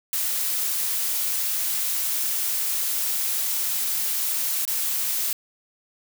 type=noise with dropouts; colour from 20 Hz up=blue; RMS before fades=-25 dBFS; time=0.13-5.33 s; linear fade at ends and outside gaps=1 ms; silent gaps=4.652-4.677 s; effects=none